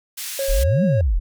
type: band-pass noise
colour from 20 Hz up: white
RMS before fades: -30 dBFS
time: 0.17-0.64 s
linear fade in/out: 10 ms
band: 2000 to 15000 Hz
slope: 12 dB/octave
type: tone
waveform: triangle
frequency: 546 Hz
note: C#5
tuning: 26 cents flat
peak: -19 dBFS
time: 0.39-1.01 s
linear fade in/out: 2 ms
type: exponential two-way sweep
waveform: sine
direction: up then down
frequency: 30.87 to 212.6 to 34.57 Hz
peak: -15 dBFS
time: 0.48-1.2 s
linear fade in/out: 20 ms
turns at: 0.84 s
effects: none